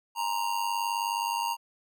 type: tone with amplitude modulation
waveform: square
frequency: 932.3 Hz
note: A#5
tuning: in tune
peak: -25 dBFS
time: 0.15-1.57 s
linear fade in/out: 50 ms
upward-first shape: sine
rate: 99.3 Hz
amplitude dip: 70%
effects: none